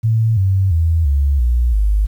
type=tone with pitch steps; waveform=sine; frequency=112 / 95.83 / 81.99 / 70.15 / 60.02 / 51.35 Hz; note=A2 / G2 / E2 / C#2 / B1 / G#1; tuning=+31 / -39 / -9 / +21 / -49 / -19 cents; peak=-11 dBFS; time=0.03-2.07 s; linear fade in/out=20 ms; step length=340 ms; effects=8-bit